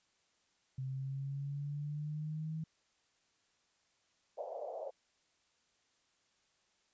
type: exponential sweep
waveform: sine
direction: up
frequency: 130.81 to 160 Hz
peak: -37 dBFS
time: 0.78-2.64 s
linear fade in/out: 5 ms
type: band-pass noise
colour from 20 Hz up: white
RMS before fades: -43 dBFS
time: 4.37-4.91 s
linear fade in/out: 20 ms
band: 510 to 690 Hz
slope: 48 dB/octave
effects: white hiss -75 dBFS RMS until 6.93 s + resampled to 16000 Hz